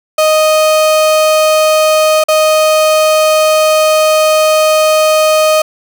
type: tone with dropouts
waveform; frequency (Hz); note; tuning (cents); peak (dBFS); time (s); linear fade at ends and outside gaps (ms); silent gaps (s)
35% pulse; 622.3; D#5; 0; -5; 0.18-5.62; 5; 2.239-2.284
effects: none